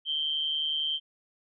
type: tone with amplitude modulation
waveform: sine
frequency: 3136 Hz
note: G7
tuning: in tune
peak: -24 dBFS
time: 0.05-1 s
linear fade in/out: 50 ms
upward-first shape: sine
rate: 151 Hz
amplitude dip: 60%
effects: none